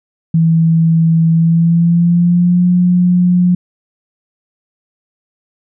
sine tone with pitch glide, 163.7 to 178.52 Hz, E3 to F3, -12 to +38 cents, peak -7 dBFS, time 0.34-3.55 s, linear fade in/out 5 ms, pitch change +150 cents, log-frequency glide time 1.31-2.66 s, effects none

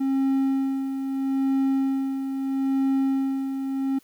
triangle tone with tremolo, 269.4 Hz, C#4, 49 cents flat, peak -17 dBFS, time 0-3.99 s, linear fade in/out 10 ms, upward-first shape sine, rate 0.77 Hz, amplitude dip 55%, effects white hiss -59 dBFS RMS until 4.03 s

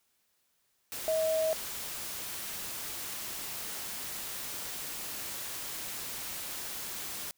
sine tone in noise, 637 Hz, D#5, 41 cents sharp, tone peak -26 dBFS, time 1.08-1.53 s, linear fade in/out 0 ms, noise white, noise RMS -39 dBFS, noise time 0.92-7.31 s, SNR +10 dB, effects white hiss -74 dBFS RMS until 7.37 s

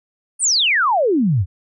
sine exponential sweep, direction down, 9610 to 81 Hz, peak -13 dBFS, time 0.39-1.46 s, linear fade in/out 50 ms, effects none

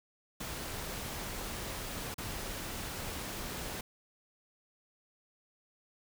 pink noise with dropouts, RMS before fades -40 dBFS, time 0.4-3.81 s, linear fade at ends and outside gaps 5 ms, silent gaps 2.143-2.181 s, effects none

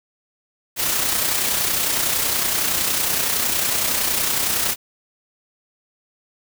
white noise with amplitude modulation, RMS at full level -19 dBFS, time 0.76-4.76 s, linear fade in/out 50 ms, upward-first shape sine, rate 30.8 Hz, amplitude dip 40%, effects none

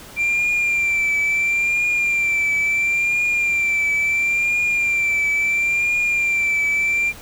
sine tone with vibrato, 2363 Hz, D7, 10 cents sharp, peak -14 dBFS, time 0.16-7.13 s, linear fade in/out 50 ms, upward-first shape triangle, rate 0.73 Hz, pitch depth 48 cents each way, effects tanh soft clip ceiling -15 dBFS + pink hiss -40 dBFS RMS until 7.21 s

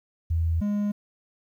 sine / triangle tone pair in turn, 82.41 / 205.9 Hz, E2 / G#3, 0 / -15 cents, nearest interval octave + major third, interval 1585 cents, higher second, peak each -21 dBFS, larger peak neither, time 0.3-0.61 / 0.61-0.92 s, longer neither, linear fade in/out 10 ms, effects 10-bit

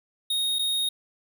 square tone with dropouts, 3729 Hz, A#7, in tune, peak -24 dBFS, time 0.3-0.89 s, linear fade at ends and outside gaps 5 ms, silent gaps 0.587-0.591 s, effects none

